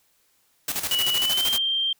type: noise with tremolo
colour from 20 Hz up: white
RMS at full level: -26 dBFS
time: 0.68-1.58 s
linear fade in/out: 2 ms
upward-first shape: square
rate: 13 Hz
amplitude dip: 65%
type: tone with pitch glide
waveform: sine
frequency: 2937 to 3166 Hz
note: F#7 to G7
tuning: -13 to +17 cents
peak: -21 dBFS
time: 0.91-1.93 s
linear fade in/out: 5 ms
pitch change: +130 cents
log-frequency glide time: 1.18-1.5 s
effects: white hiss -65 dBFS RMS until 1.99 s